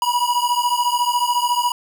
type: beating tone pair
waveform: square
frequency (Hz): 965 / 979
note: B5 / B5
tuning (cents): -40 / -15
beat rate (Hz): 14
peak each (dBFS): -20 / -21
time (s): 0.02-1.72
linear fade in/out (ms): 2
effects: none